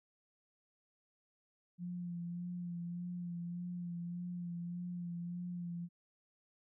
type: tone with vibrato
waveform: sine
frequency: 174.61 Hz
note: F3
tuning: in tune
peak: -39 dBFS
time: 1.78-5.89 s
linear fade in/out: 50 ms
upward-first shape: sine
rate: 1.7 Hz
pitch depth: 28 cents each way
effects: none